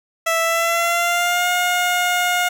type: tone with pitch glide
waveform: 15% pulse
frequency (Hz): 659.3 to 714.8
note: E5 to F5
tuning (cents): 0 to +40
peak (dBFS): -10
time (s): 0.26-2.49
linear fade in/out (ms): 10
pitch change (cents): +140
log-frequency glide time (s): 0.41-1.49
effects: none